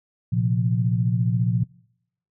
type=chord; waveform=sine; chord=Bb suspended second; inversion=none; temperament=just; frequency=116.54 / 131.11 / 174.81 Hz; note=Bb2 / C3 / F3; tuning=0 / +4 / +2 cents; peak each=-21 / -25 / -24 dBFS; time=0.32-1.64 s; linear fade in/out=10 ms; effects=noise-tail reverb RT60 0.8 s tail -25 dB re dry